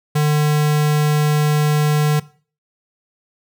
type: tone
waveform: square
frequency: 150 Hz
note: D3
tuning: 37 cents sharp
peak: -14 dBFS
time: 0.15-2.2 s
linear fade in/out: 10 ms
effects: noise-tail reverb RT60 0.4 s tail -18 dB re dry